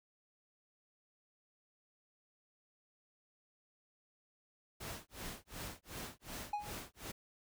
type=noise with tremolo; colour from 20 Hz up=pink; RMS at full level=-44 dBFS; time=4.8-7.12 s; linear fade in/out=10 ms; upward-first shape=sine; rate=2.7 Hz; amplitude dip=100%
type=tone with exponential decay; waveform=triangle; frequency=830.6 Hz; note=G#5; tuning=in tune; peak=-30 dBFS; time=6.53-6.8 s; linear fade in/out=5 ms; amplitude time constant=58 ms
effects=none